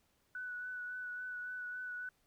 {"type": "tone with vibrato", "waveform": "sine", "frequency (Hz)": 1484, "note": "F#6", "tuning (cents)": 5, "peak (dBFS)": -40, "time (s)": [0.35, 2.09], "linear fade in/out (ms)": 2, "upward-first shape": "sine", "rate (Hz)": 3.6, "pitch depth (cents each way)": 19, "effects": ["pink hiss -75 dBFS RMS until 2.26 s"]}